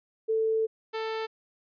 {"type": "tone pair in turn", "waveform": ["sine", "sawtooth"], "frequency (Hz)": [443.1, 443.1], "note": ["A4", "A4"], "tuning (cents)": [12, 12], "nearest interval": "unison", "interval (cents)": 0, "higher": "neither", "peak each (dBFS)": [-23, -26], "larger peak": "first", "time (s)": [[0.28, 0.67], [0.93, 1.27]], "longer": "first", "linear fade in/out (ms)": 20, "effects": ["resampled to 11025 Hz"]}